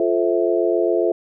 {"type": "chord", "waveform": "sine", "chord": "F major seventh", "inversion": "none", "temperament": "just", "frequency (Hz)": [349.2, 436.5, 523.8, 654.8], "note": ["F4", "A4", "C5", "E5"], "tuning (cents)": [0, -14, 2, -12], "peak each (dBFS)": [-19, -21, -24, -22], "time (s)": [0, 1.12], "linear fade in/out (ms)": 2, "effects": []}